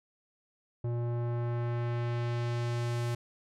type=tone with low-pass filter sweep; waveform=square; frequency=119.2 Hz; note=A#2; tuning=39 cents sharp; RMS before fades=-32 dBFS; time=0.84-3.15 s; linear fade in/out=5 ms; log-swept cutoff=600 to 12000 Hz; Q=0.71; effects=none